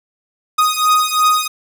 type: beating tone pair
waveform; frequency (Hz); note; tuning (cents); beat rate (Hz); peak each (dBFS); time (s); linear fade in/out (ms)
45% pulse; 1244.5 / 1247.4; D#6 / D#6; 0 / +4; 2.9; -15; 0.58-1.48; 10
effects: none